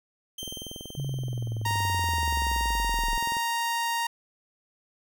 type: tone with exponential decay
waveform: sawtooth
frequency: 3136 Hz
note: G7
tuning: in tune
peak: -31 dBFS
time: 0.38-3.05 s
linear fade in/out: 5 ms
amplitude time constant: 580 ms
type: click train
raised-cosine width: 2 ms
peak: -27 dBFS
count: 63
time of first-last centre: 0.43-3.368 s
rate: 21.1 Hz
type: linear sweep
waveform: sine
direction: down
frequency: 141.4 to 31.16 Hz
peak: -28 dBFS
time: 0.97-3.18 s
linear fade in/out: 10 ms
type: tone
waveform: sawtooth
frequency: 932.3 Hz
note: A#5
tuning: in tune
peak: -22 dBFS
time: 1.65-4.07 s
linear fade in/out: 5 ms
effects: none